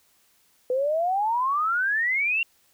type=exponential sweep; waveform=sine; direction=up; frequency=493.9 to 2793 Hz; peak=-21 dBFS; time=0.7-2.43 s; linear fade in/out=2 ms; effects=white hiss -63 dBFS RMS until 2.73 s